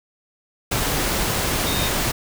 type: tone in noise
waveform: sine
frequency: 3697 Hz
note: A#7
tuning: 15 cents flat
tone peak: -28 dBFS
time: 1.66-1.89 s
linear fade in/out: 10 ms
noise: pink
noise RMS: -22 dBFS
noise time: 0.71-2.12 s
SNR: -9 dB
effects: none